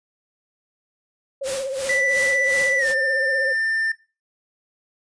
sine tone with vibrato, 537 Hz, C5, 45 cents sharp, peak -24 dBFS, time 1.41-3.53 s, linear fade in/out 10 ms, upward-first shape sine, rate 16 Hz, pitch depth 60 cents each way
white noise with tremolo, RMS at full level -28 dBFS, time 1.43-2.95 s, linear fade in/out 50 ms, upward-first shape sine, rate 2.8 Hz, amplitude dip 85%
triangle tone with pitch glide, 1975.5 to 1790.7 Hz, B6 to A6, 0 to +30 cents, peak -17 dBFS, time 1.89-3.92 s, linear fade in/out 5 ms, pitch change -170 cents, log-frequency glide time 2.78-2.86 s
effects noise-tail reverb RT60 0.3 s tail -20 dB re dry + resampled to 22050 Hz

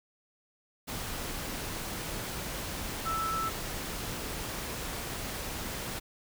sine tone in noise, 1318.5 Hz, E6, in tune, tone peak -30 dBFS, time 3.05-3.5 s, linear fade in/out 20 ms, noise pink, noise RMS -37 dBFS, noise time 0.87-6 s, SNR +4 dB, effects none

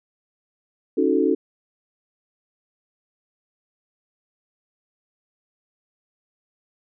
sine chord, D# half-diminished seventh, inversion third, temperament equal with one note detuned, 277.2 / 314.7 / 370 / 440 Hz, C#4 / D#4 / F#4 / A4, 0 / +20 / 0 / 0 cents, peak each -22 dBFS, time 0.97-1.35 s, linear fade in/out 10 ms, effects none

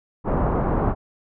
pink low-pass noise, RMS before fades -21 dBFS, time 0.24-0.95 s, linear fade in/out 50 ms, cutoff 1100 Hz, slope 24 dB/octave, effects none

